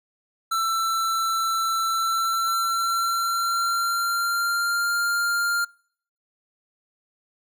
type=tone with pitch glide; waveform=square; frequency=1336 to 1398.4 Hz; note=E6 to F6; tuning=+23 to +2 cents; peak=-22 dBFS; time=0.51-5.65 s; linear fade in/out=10 ms; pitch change=+79 cents; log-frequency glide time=1.88-4.95 s; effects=noise-tail reverb RT60 0.6 s tail -25 dB re dry